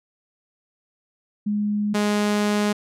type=tone pair in turn; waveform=sine / sawtooth; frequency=207.8 / 207.8 Hz; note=G#3 / G#3; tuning=+1 / +1 cents; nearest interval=unison; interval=0 cents; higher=neither; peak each=-20 / -15 dBFS; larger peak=second; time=1.46-1.94 / 1.94-2.73 s; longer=second; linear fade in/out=10 ms; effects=low-pass 10000 Hz 12 dB/octave